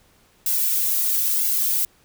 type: noise with flanger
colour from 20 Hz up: violet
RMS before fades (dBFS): -21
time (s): 0.46-1.85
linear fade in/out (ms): 2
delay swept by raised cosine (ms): 1.6 to 3.4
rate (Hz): 1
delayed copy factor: -1
effects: pink hiss -58 dBFS RMS until 2.04 s